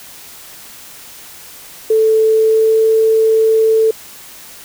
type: tone with pitch glide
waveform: sine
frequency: 440 to 443.1 Hz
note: A4 to A4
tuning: 0 to +12 cents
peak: -8 dBFS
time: 1.9-3.91 s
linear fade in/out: 5 ms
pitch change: +12 cents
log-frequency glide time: 2.32-2.81 s
effects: white hiss -36 dBFS RMS until 4.64 s